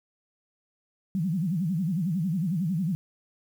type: tone with vibrato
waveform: sine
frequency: 174.61 Hz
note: F3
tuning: in tune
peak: -24 dBFS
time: 1.15-2.95 s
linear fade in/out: 0 ms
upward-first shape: sine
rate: 11 Hz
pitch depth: 230 cents each way
effects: 9-bit